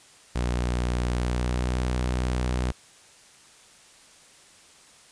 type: tone with pitch glide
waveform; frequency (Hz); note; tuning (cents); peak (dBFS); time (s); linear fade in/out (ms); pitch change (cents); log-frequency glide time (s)
sawtooth; 60.6 to 62.12; B1 to B1; -32 to +11; -20; 0.35-2.72; 10; +43; 1.1-1.78
effects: white hiss -53 dBFS RMS until 5.11 s + resampled to 22050 Hz